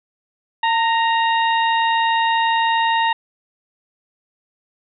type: harmonic tone with a mistuned harmonic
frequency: 932.3 Hz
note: A#5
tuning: in tune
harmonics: 1 / 2 / 3 / 4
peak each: -16 / -22 / -26 / -28 dBFS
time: 0.63-3.13 s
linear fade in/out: 5 ms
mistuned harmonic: 1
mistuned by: -43 cents
effects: none